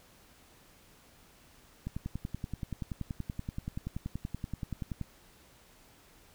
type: click train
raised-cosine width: 5 ms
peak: -23 dBFS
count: 34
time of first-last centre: 1.87-5.013 s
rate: 10.5 Hz
effects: pink hiss -60 dBFS RMS until 6.34 s